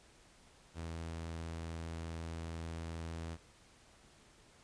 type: tone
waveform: sawtooth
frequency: 82.41 Hz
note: E2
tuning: in tune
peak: -37 dBFS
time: 0.74-3.38 s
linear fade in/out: 50 ms
effects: pink hiss -63 dBFS RMS until 4.63 s + resampled to 22050 Hz